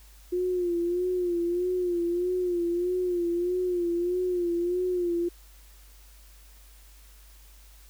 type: tone with vibrato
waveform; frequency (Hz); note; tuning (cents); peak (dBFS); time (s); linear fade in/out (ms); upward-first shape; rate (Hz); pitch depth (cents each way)
sine; 353.7; F4; +22; -24; 0.32-5.29; 10; sine; 1.6; 57
effects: added 50 Hz sine -50 dBFS peak until 7.89 s + white hiss -57 dBFS RMS until 7.89 s